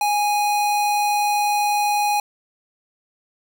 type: tone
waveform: square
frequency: 828 Hz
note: G#5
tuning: 5 cents flat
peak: -18 dBFS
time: 0.01-2.2 s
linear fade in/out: 2 ms
effects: none